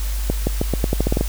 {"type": "accelerating click train", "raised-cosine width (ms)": 2, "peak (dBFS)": -5, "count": 11, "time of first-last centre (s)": [0.3, 1.21], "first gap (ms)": 170, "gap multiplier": 0.85, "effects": ["added 50 Hz sine -20 dBFS peak until 1.28 s", "white hiss -34 dBFS RMS until 1.28 s"]}